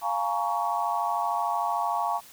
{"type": "chord", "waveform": "sine", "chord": "Bb minor seventh", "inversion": "second", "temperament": "just", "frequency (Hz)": [699.2, 839.1, 932.3, 1118.8], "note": ["F5", "Ab5", "Bb5", "Db6"], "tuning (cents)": [2, 18, 0, 16], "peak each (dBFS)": -30, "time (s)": [0.01, 2.21], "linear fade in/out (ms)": 50, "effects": ["white hiss -50 dBFS RMS until 2.32 s"]}